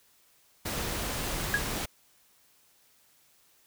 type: noise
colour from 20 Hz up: pink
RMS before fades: -33 dBFS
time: 0.65-1.86 s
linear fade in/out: 10 ms
type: tone with exponential decay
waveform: sine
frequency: 1655 Hz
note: G#6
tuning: 6 cents flat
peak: -19 dBFS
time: 1.54-1.64 s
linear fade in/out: 2 ms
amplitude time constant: 21 ms
effects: white hiss -64 dBFS RMS until 3.66 s